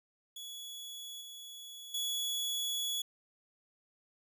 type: tone with level steps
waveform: sawtooth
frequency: 3385 Hz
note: G#7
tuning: 32 cents sharp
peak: -40 / -43 / -30 dBFS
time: 0.36-3.02 s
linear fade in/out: 5 ms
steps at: 1.21 / 1.94 s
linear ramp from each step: 5 ms
effects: none